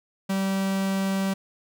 45% pulse tone, 193.5 Hz, G3, 22 cents flat, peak -23 dBFS, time 0.29-1.34 s, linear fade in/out 10 ms, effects none

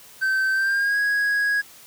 triangle tone with pitch glide, 1546 to 1657 Hz, G6 to G#6, -24 to -4 cents, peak -17 dBFS, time 0.21-1.62 s, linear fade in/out 20 ms, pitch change +120 cents, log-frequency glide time 0.52-0.99 s, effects white hiss -47 dBFS RMS until 1.86 s

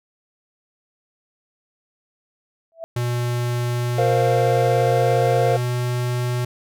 sine tone with exponential growth, 659.3 Hz, E5, in tune, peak -25 dBFS, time 2.72-2.84 s, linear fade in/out 0 ms, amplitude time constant 26 ms
square tone with pitch glide, 121.2 to 122.96 Hz, B2 to B2, -32 to -7 cents, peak -21 dBFS, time 2.96-6.45 s, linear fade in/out 5 ms, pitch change +25 cents, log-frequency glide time 3.66-5.19 s
triangle chord, Bb suspended second, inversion none, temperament equal, 466.2 / 523.3 / 698.5 Hz, Bb4 / C5 / F5, 0 / 0 / 0 cents, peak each -19 dBFS, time 3.98-5.57 s, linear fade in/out 5 ms
effects none

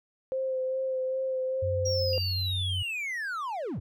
sine tone with vibrato, 522 Hz, C5, 4 cents flat, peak -27 dBFS, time 0.32-2.18 s, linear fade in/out 0 ms, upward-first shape sine, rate 2.5 Hz, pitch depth 18 cents each way
sine tone, 92.3 Hz, F#2, 4 cents flat, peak -29 dBFS, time 1.62-2.83 s, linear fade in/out 10 ms
triangle linear sweep, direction down, 5700 to 62.4 Hz, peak -29 dBFS, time 1.85-3.8 s, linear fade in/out 10 ms
sine tone with exponential decay, 2794 Hz, F7, in tune, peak -35 dBFS, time 2.13-2.96 s, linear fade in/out 2 ms, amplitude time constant 180 ms
effects none

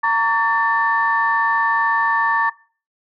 sine tone cluster, 917 / 1136 / 1779 Hz, A#5 / C#6 / A6, -29 / +42 / +19 cents, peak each -19 dBFS, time 0.03-2.5 s, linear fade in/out 10 ms, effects noise-tail reverb RT60 0.4 s tail -21 dB re dry + tanh soft clip ceiling -5 dBFS

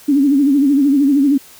sine tone with vibrato, 280.2 Hz, C#4, 19 cents sharp, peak -9 dBFS, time 0.08-1.38 s, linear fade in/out 10 ms, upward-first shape sine, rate 13 Hz, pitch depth 94 cents each way, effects white hiss -42 dBFS RMS until 1.59 s

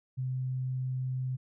sine tone, 129 Hz, C3, 24 cents flat, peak -30 dBFS, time 0.17-1.37 s, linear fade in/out 20 ms, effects none

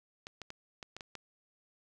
clicks, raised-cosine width 0.2 ms, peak -26 dBFS, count 7, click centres 0.269 / 0.417 / 0.504 / 0.828 / 0.966 / 1.008 / 1.153 s, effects none

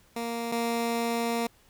15% pulse tone pair in turn, 233.1 / 233.1 Hz, A#3 / A#3, 0 / 0 cents, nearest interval unison, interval 0 cents, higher neither, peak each -24 / -20 dBFS, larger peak second, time 0.16-0.52 / 0.52-1.47 s, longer second, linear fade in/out 5 ms, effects pink hiss -61 dBFS RMS until 1.69 s

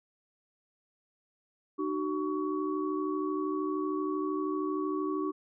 sine tone cluster, 304.8 / 377.7 / 1123 Hz, D#4 / F#4 / C#6, -36 / +36 / +22 cents, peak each -32 / -33 / -37 dBFS, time 1.78-5.32 s, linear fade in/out 20 ms, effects none

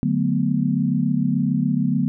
sine chord, B minor seventh, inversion first, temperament equal with one note detuned, 148.2 / 185 / 220 / 246.9 Hz, D3 / F#3 / A3 / B3, +16 / 0 / 0 / 0 cents, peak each -23 / -23 / -24 / -22 dBFS, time 0.03-2.08 s, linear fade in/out 0 ms, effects none

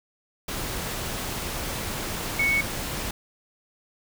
sine tone in noise, 2217 Hz, C#7, in tune, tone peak -20 dBFS, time 2.39-2.61 s, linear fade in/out 5 ms, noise pink, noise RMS -31 dBFS, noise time 0.48-3.11 s, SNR +8 dB, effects none

